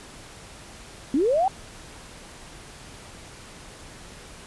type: linear sweep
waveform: sine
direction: up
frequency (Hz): 246.9 to 800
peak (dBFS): -18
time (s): 1.14-1.48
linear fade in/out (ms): 2
effects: pink hiss -44 dBFS RMS until 4.46 s + resampled to 24000 Hz